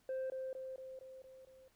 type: tone with echo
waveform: sine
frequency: 523.3 Hz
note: C5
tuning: in tune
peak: -34 dBFS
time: 0.09-0.3 s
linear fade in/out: 2 ms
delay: 230 ms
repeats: 6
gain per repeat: -4 dB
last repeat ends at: 1.68 s
effects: tanh soft clip ceiling -36 dBFS + pink hiss -73 dBFS RMS until 1.75 s